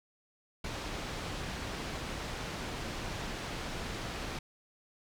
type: low-pass noise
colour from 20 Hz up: pink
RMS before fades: -39 dBFS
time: 0.64-4.39 s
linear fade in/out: 5 ms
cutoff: 5300 Hz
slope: 12 dB/octave
effects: none